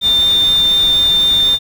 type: tone in noise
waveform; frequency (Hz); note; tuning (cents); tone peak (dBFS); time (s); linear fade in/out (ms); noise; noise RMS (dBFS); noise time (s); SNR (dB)
sine; 3602; A7; +40; -9; 0.01-1.59; 50; pink; -27; 0.01-1.59; +15
effects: none